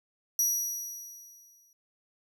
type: tone with exponential decay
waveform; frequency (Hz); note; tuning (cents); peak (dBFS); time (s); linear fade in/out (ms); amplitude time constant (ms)
sawtooth; 5800; F#8; -35; -20; 0.39-1.73; 2; 290
effects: none